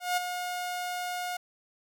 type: tone with ADSR envelope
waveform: sawtooth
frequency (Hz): 718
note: F5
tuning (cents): +48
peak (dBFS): -20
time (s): 0-1.37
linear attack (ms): 170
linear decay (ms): 15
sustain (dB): -8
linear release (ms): 6
effects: none